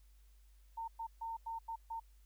sine tone bursts at uneven times, 910 Hz, A#5, 42 cents flat, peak -39 dBFS, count 6, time 0.77-0.88 / 0.99-1.07 / 1.21-1.37 / 1.46-1.59 / 1.68-1.76 / 1.9-2 s, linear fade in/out 10 ms, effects added 50 Hz sine -60 dBFS peak until 2.25 s + white hiss -75 dBFS RMS until 2.25 s

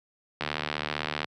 click train, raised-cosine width 0.3 ms, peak -12 dBFS, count 64, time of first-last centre 0.41-1.244 s, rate 75.5 Hz, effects high-pass 100 Hz 12 dB/octave

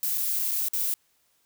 violet noise with dropouts, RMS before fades -27 dBFS, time 0.03-0.94 s, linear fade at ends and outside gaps 0 ms, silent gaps 0.176-0.18 / 0.391-0.395 / 0.511-0.516 / 0.685-0.734 s, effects white hiss -68 dBFS RMS until 1.45 s

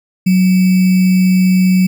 sine tone with sample-and-hold, 185 Hz, F#3, in tune, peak -7 dBFS, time 0.26-1.87 s, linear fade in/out 10 ms, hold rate 2450 Hz, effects none

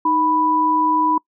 sine tone pair together, 311.1 / 987.7 Hz, D#4 / B5, 0 / 0 cents, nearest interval octave + minor sixth, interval 2000 cents, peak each -21 / -15 dBFS, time 0.05-1.18 s, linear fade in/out 5 ms, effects noise-tail reverb RT60 0.1 s tail -25 dB re dry

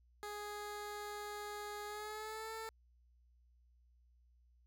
15% pulse tone with pitch glide, 415.3 to 445.1 Hz, G#4 to A4, 0 to +20 cents, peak -37 dBFS, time 0.23-2.69 s, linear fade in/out 0 ms, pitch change +120 cents, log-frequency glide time 1.86-2.52 s, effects added 60 Hz sine -66 dBFS peak until 4.66 s

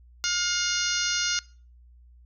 harmonic tone, 711 Hz, F5, 31 cents sharp, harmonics 2 / 3 / 4 / 5 / 6 / 7 / 8 / 9, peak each -30 / -35 / -33 / -35 / -33 / -32 / -32 / -31 dBFS, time 0.24-1.39 s, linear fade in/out 0 ms, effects noise-tail reverb RT60 0.4 s tail -23 dB re dry + added 60 Hz sine -50 dBFS peak until 2.25 s

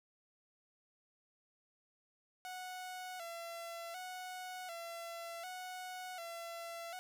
sawtooth tone with vibrato, 705 Hz, F5, 16 cents sharp, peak -40 dBFS, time 2.45-6.99 s, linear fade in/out 0 ms, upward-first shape square, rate 0.67 Hz, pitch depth 75 cents each way, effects none

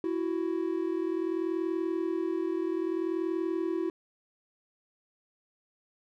triangle tone pair together, 331.3 / 371.9 Hz, E4 / F#4, +9 / +9 cents, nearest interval major second, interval 200 cents, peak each -28 / -30 dBFS, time 0.04-3.9 s, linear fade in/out 2 ms, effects none

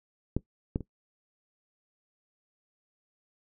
clicks, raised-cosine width 3 ms, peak -14 / -15 / -26 dBFS, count 3, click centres 0.366 / 0.759 / 0.807 s, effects noise-tail reverb RT60 0.1 s tail -18 dB re dry

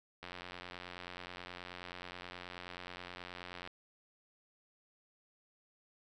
click train, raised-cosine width 0.3 ms, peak -29 dBFS, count 309, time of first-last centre 0.23-3.675 s, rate 89.4 Hz, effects none

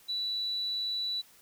sine tone, 3951 Hz, B7, in tune, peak -30 dBFS, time 0.08-1.22 s, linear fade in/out 20 ms, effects white hiss -59 dBFS RMS until 1.41 s

